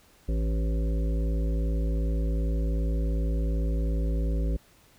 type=harmonic tone with a mistuned harmonic; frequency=55 Hz; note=A1; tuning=in tune; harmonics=1 / 3 / 5 / 7 / 9 / 10; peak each=-24 / -34 / -38 / -41 / -43 / -44 dBFS; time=0.28-4.57 s; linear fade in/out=10 ms; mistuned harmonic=9; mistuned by=-27 cents; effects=pink hiss -59 dBFS RMS until 4.98 s

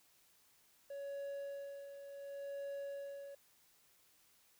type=tone with tremolo; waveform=triangle; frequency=560 Hz; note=C#5; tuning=18 cents sharp; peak=-39 dBFS; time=0.9-3.35 s; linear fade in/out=5 ms; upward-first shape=sine; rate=0.69 Hz; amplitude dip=60%; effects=white hiss -70 dBFS RMS until 4.59 s

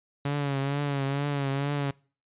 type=tone with vibrato; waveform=sawtooth; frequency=140.6 Hz; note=C#3; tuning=25 cents sharp; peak=-22 dBFS; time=0.25-1.91 s; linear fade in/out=5 ms; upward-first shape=triangle; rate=2.2 Hz; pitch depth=62 cents each way; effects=noise-tail reverb RT60 0.4 s tail -24 dB re dry + resampled to 8000 Hz

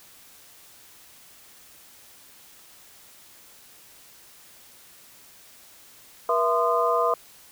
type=tone cluster; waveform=sine; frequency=479.4 / 666 / 1034 / 1223 Hz; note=A#4 / E5 / C6 / D#6; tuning=+48 / +18 / -21 / -30 cents; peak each=-25 dBFS; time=6.29-7.14 s; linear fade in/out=2 ms; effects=white hiss -51 dBFS RMS until 7.51 s

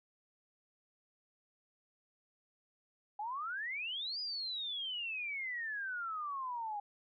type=exponential two-way sweep; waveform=sine; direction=up then down; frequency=808 to 4978 to 808 Hz; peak=-37 dBFS; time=3.19-6.8 s; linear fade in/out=5 ms; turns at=4.2 s; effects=none

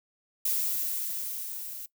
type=noise with level ramp; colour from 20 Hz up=violet; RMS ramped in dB=-27 to -40 dBFS; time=0.45-1.86 s; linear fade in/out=5 ms; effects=noise-tail reverb RT60 0.1 s tail -19 dB re dry

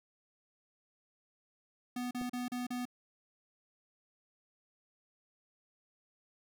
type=tone bursts; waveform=square; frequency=246.9 Hz; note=B3; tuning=in tune; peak=-36 dBFS; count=5; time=1.96-2.854 s; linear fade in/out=5 ms; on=150 ms; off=36 ms
type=clicks; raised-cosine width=2 ms; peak=-35 dBFS; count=2; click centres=2.212 / 2.218 s
effects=none

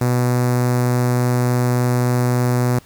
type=tone with notch filter; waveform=sawtooth; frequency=123.47 Hz; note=B2; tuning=in tune; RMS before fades=-17 dBFS; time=0.01-2.79 s; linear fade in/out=5 ms; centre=3100 Hz; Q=0.77; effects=pink hiss -49 dBFS RMS until 2.85 s

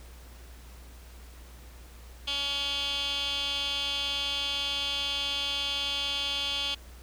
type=tone with band-pass filter; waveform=15% pulse; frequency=281.9 Hz; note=C#4; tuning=29 cents sharp; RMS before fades=-31 dBFS; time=2.27-6.75 s; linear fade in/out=10 ms; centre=3500 Hz; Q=9.7; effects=added 60 Hz sine -46 dBFS peak until 7.02 s + pink hiss -54 dBFS RMS until 7.02 s

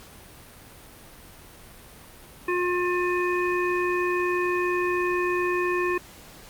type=harmonic tone; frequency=356.9 Hz; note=F4; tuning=38 cents sharp; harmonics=1 / 3 / 5 / 7; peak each=-24 / -29 / -31 / -32 dBFS; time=2.48-5.98 s; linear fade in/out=5 ms; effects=pink hiss -47 dBFS RMS until 6.49 s + Opus 48 kbps

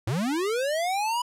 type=linear sweep; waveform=square; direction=up; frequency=98 to 991 Hz; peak=-25 dBFS; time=0.07-1.22 s; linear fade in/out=5 ms; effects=low-pass 12000 Hz 12 dB/octave

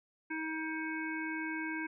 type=harmonic tone; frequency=317 Hz; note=D#4; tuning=32 cents sharp; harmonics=1 / 3 / 5 / 7 / 8; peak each=-38 / -45 / -40 / -42 / -51 dBFS; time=0.3-1.87 s; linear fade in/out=10 ms; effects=none

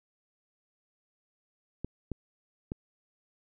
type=clicks; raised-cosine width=3 ms; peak=-21 dBFS; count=3; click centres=1.846 / 2.117 / 2.719 s; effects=none

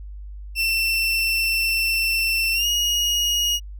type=tone with pitch glide; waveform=30% pulse; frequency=2688 to 2881 Hz; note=E7 to F#7; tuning=+33 to -47 cents; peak=-16 dBFS; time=0.55-3.6 s; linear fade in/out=50 ms; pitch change=+120 cents; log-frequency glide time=2.53-2.67 s; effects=added 50 Hz sine -33 dBFS peak until 3.79 s

